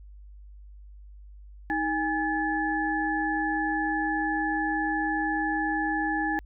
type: tone cluster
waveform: sine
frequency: 314.8 / 819 / 1725 Hz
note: D#4 / G#5 / A6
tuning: +20 / -24 / -35 cents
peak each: -29 dBFS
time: 1.7-6.39 s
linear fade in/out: 0 ms
effects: added 50 Hz sine -44 dBFS peak until 6.45 s